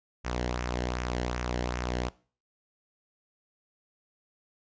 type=tone with flanger; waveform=sawtooth; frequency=61 Hz; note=B1; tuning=21 cents flat; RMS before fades=-32 dBFS; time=0.24-2.1 s; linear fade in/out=20 ms; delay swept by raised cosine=0.23 to 0.85 ms; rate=2.6 Hz; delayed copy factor=-0.55; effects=noise-tail reverb RT60 0.4 s tail -21 dB re dry + resampled to 16000 Hz